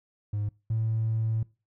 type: tone pair in turn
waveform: triangle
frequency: 103.83 / 111.35 Hz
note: G#2 / A2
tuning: 0 / +21 cents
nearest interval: minor second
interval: 121 cents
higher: second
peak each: -24 / -21 dBFS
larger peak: second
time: 0.33-0.49 / 0.7-1.43 s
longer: second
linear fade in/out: 5 ms
effects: noise-tail reverb RT60 0.3 s tail -25 dB re dry + tanh soft clip ceiling -21 dBFS